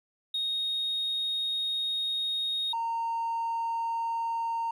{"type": "tone pair in turn", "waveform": "triangle", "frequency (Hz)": [3729, 919.7], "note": ["A#7", "A#5"], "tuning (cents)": [0, -24], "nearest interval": "2 octaves", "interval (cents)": 2424, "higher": "first", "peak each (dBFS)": -25, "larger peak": "neither", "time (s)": [[0.34, 2.73], [2.73, 4.71]], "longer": "first", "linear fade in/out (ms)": 5, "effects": ["tanh soft clip ceiling -24 dBFS"]}